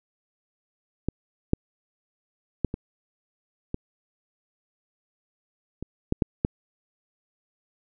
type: clicks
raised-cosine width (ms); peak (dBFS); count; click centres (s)
3; -12 / -6 / -9 / -17 / -15 / -20 / -9 / -7 / -8; 9; 1.086 / 1.534 / 2.647 / 2.741 / 3.744 / 5.826 / 6.124 / 6.222 / 6.449
effects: none